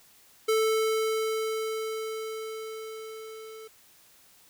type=tone with level ramp; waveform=square; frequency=440 Hz; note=A4; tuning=in tune; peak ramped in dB=-22 to -43 dBFS; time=0.48-3.68 s; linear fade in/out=10 ms; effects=white hiss -58 dBFS RMS until 4.49 s